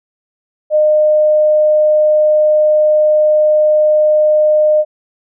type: tone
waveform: sine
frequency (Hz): 610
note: D#5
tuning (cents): -34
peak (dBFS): -7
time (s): 0.7-4.85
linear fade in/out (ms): 50
effects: none